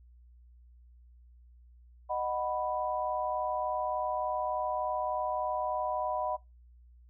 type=chord; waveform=sine; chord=B major; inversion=first; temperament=just; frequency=617.4 / 740.8 / 987.8 Hz; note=D#5 / F#5 / B5; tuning=-14 / +2 / 0 cents; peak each=-34 dBFS; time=2.09-6.37 s; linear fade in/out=20 ms; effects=noise-tail reverb RT60 0.2 s tail -21 dB re dry + added 60 Hz sine -54 dBFS peak until 7.09 s